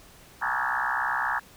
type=tone with frequency modulation; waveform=sine; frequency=1282 Hz; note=E6; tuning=49 cents flat; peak=-24 dBFS; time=0.41-1.4 s; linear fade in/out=20 ms; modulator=64 Hz; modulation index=7.3; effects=pink hiss -52 dBFS RMS until 1.56 s